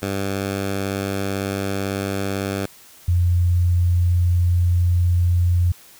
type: tone pair in turn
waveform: 10% pulse / sine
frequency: 98 / 87.86 Hz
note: G2 / F2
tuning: 0 / +11 cents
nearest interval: major second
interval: 189 cents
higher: first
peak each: -14 dBFS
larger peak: neither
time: 0.02-2.66 / 3.08-5.72 s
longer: neither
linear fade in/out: 5 ms
effects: white hiss -47 dBFS RMS until 5.99 s